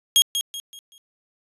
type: tone with echo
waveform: sawtooth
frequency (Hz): 3267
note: G#7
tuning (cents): -29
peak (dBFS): -9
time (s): 0.16-0.22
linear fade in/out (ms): 0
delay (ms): 190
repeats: 4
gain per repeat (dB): -9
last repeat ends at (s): 0.98
effects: resampled to 32000 Hz